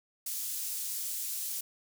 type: high-pass noise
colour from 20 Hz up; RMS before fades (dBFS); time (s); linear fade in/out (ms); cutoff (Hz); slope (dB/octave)
pink; -36; 0.26-1.61; 5; 7800; 12
effects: none